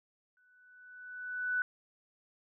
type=tone with exponential growth; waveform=sine; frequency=1490 Hz; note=F#6; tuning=12 cents sharp; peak=-27 dBFS; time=0.37-1.62 s; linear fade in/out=1 ms; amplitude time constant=270 ms; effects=none